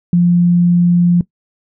sine tone, 174.61 Hz, F3, in tune, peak -7 dBFS, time 0.13-1.21 s, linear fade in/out 2 ms, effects noise-tail reverb RT60 0.1 s tail -19 dB re dry

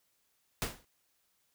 pink noise with exponential decay, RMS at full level -30 dBFS, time 0.62-0.85 s, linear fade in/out 0 ms, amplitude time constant 48 ms, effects white hiss -75 dBFS RMS until 1.54 s

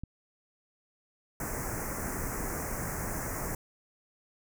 click, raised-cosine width 5 ms, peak -26 dBFS, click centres 0.036 s
pink band-stop noise, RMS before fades -35 dBFS, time 1.4-3.55 s, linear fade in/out 2 ms, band 2100 to 5900 Hz, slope 48 dB/octave
effects none

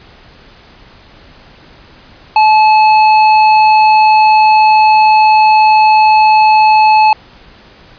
sine tone with tanh clipping, 863 Hz, A5, 34 cents flat, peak -6 dBFS, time 2.36-7.13 s, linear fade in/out 2 ms, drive 13 dB, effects pink hiss -40 dBFS RMS until 7.98 s + resampled to 11025 Hz

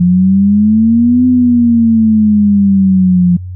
sine exponential two-way sweep, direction up then down, 174.61 to 253.6 to 174.61 Hz, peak -5 dBFS, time 0-3.37 s, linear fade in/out 10 ms, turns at 1.26 s, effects added 91 Hz sine -21 dBFS peak until 3.55 s

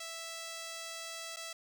5% pulse tone with dropouts, 659.3 Hz, E5, in tune, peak -30 dBFS, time 0-1.53 s, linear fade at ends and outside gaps 5 ms, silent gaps 1.362-1.368 s, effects none

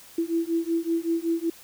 sine beating tone pair, 330.1 / 335.4 Hz, E4 / E4, +2 / +30 cents, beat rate 5.3 Hz, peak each -26 / -26 dBFS, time 0.18-1.5 s, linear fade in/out 5 ms, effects white hiss -49 dBFS RMS until 1.63 s

